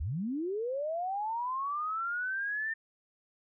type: linear sweep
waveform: sine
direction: up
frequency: 58.4 to 1811 Hz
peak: -31 dBFS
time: 0-2.74 s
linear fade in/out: 10 ms
effects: none